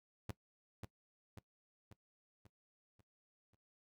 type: tone with echo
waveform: sawtooth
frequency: 103.83 Hz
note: G#2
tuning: in tune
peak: -36 dBFS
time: 0.29-0.31 s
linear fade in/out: 0 ms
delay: 540 ms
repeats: 6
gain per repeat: -5 dB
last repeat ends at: 3.55 s
effects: noise-tail reverb RT60 0.1 s tail -19 dB re dry